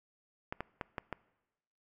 clicks, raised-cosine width 0.5 ms, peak -21 dBFS, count 5, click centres 0.525 / 0.606 / 0.812 / 0.982 / 1.127 s, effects noise-tail reverb RT60 1.0 s tail -22 dB re dry

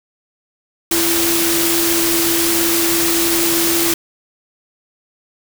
sine tone in noise, 336.1 Hz, E4, 34 cents sharp, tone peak -18 dBFS, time 0.91-3.94 s, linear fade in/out 5 ms, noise white, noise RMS -17 dBFS, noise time 0.91-3.94 s, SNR -4 dB, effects none

